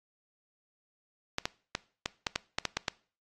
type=clicks; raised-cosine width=0.2 ms; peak=-12 dBFS; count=10; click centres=1.384 / 1.455 / 1.751 / 2.059 / 2.268 / 2.359 / 2.585 / 2.653 / 2.77 / 2.882 s; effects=noise-tail reverb RT60 0.4 s tail -22 dB re dry + AAC 32 kbps